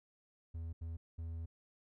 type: tone bursts at uneven times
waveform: triangle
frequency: 82.41 Hz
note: E2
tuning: in tune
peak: -38 dBFS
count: 3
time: 0.54-0.73 / 0.81-0.97 / 1.18-1.46 s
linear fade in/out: 10 ms
effects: none